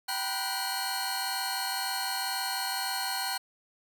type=tone cluster; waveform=sawtooth; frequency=778 / 956 / 998 / 1457 / 4285 Hz; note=G5 / A#5 / B5 / F#6 / C8; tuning=-13 / +43 / +18 / -27 / +40 cents; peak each=-31 / -37 / -36 / -35 / -31 dBFS; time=0.08-3.38 s; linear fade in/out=10 ms; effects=none